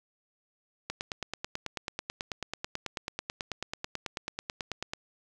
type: click train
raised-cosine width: 0.2 ms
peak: -16 dBFS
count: 38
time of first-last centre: 0.9-4.935 s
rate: 9.17 Hz
effects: none